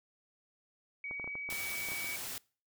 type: tone with pitch glide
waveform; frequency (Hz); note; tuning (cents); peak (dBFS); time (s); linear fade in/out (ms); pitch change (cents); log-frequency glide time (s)
sine; 2258 to 2271; C#7 to C#7; +31 to +41; -38; 1.04-2.16; 2; +10; 1.14-1.27
type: clicks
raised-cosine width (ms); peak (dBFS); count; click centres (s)
1; -32; 10; 1.111 / 1.198 / 1.243 / 1.276 / 1.354 / 1.49 / 1.525 / 1.887 / 1.918 / 2.044
type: noise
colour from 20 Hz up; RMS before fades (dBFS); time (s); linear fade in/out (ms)
white; -41; 1.5-2.38; 0
effects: noise-tail reverb RT60 0.4 s tail -24 dB re dry